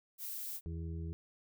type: noise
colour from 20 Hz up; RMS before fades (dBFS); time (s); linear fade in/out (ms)
violet; -42; 0.18-0.61; 50
type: harmonic tone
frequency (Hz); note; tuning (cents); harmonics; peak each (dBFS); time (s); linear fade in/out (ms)
82.41; E2; 0; 1 / 2 / 4 / 5; -39 / -44 / -51 / -54; 0.66-1.13; 0
effects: none